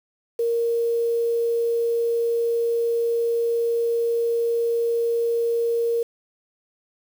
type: tone with quantisation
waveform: sine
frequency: 466.2 Hz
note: A#4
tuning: in tune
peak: -19 dBFS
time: 0.39-6.03 s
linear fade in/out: 5 ms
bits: 7
effects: none